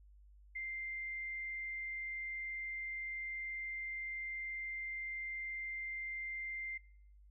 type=tone; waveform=sine; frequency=2093 Hz; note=C7; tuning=in tune; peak=-39 dBFS; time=0.55-6.78 s; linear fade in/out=10 ms; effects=noise-tail reverb RT60 0.8 s tail -26 dB re dry + added 50 Hz sine -58 dBFS peak until 7.3 s